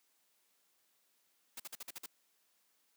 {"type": "noise bursts", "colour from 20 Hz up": "white", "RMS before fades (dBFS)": -45, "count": 7, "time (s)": [1.57, 2.061], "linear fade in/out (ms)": 5, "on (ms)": 29, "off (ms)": 48, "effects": ["white hiss -75 dBFS RMS until 2.96 s", "high-pass 200 Hz 12 dB/octave"]}